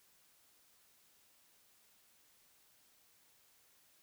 silence, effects white hiss -69 dBFS RMS until 4.02 s

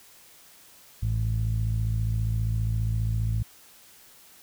sawtooth tone with low-pass filter, 54.9 Hz, A1, 3 cents flat, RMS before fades -26 dBFS, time 1.02-3.43 s, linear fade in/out 5 ms, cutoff 120 Hz, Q 3.9, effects white hiss -53 dBFS RMS until 4.42 s

